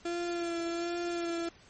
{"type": "tone with vibrato", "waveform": "35% pulse", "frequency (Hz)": 341.9, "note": "F4", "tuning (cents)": -37, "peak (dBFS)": -30, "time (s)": [0.05, 1.49], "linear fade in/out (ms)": 5, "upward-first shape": "sine", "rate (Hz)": 1.3, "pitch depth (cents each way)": 24, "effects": ["pink hiss -58 dBFS RMS until 1.69 s", "MP3 32 kbps"]}